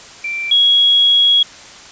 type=tone pair in turn; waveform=sine; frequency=2349 / 3322 Hz; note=D7 / G#7; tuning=0 / 0 cents; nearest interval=tritone; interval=600 cents; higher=second; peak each=-19 / -8 dBFS; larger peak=second; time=0.24-0.51 / 0.51-1.43 s; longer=second; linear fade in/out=5 ms; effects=white hiss -37 dBFS RMS until 1.91 s + resampled to 16000 Hz